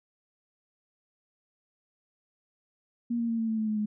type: tone with pitch steps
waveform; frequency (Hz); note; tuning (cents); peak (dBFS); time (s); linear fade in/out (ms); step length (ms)
sine; 236.3 / 232.5 / 228.8 / 225.1 / 221.5 / 217.9 / 214.4 / 211; A#3 / A#3 / A#3 / A3 / A3 / A3 / A3 / G#3; +24 / -4 / -32 / +40 / +12 / -17 / -45 / +28; -26; 3.1-3.86; 10; 95
effects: none